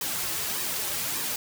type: noise with flanger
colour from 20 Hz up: white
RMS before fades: -30 dBFS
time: 0.01-1.36 s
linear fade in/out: 2 ms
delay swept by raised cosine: 1.4 to 4.3 ms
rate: 1.7 Hz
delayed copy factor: -0.6
effects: none